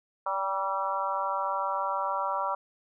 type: harmonic tone with a mistuned harmonic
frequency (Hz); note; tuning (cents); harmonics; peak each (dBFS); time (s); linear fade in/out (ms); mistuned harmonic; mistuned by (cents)
193.1; G3; -26; 3 / 4 / 5 / 6 / 7; -35 / -35 / -31 / -33 / -35; 0.26-2.55; 5; 4; +30
effects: none